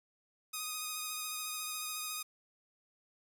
5% pulse tone with vibrato, 1244.5 Hz, D#6, in tune, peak -26 dBFS, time 0.53-2.23 s, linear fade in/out 10 ms, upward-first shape sine, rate 14 Hz, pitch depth 22 cents each way, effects none

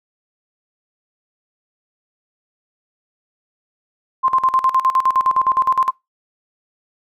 sine tone with tremolo, 1048 Hz, C6, 2 cents sharp, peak -11 dBFS, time 4.23-5.91 s, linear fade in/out 20 ms, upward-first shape square, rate 9.7 Hz, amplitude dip 80%, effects noise-tail reverb RT60 0.2 s tail -23 dB re dry

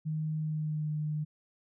sine tone with pitch glide, 155.56 to 152.01 Hz, D#3 to D#3, 0 to -40 cents, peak -30 dBFS, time 0.05-1.25 s, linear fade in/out 20 ms, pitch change -40 cents, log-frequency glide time 0.38-0.92 s, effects none

